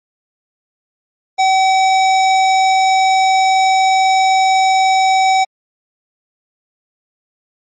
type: tone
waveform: square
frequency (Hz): 762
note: G5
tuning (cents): -49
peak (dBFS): -10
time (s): 1.38-5.45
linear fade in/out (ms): 20
effects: MP3 32 kbps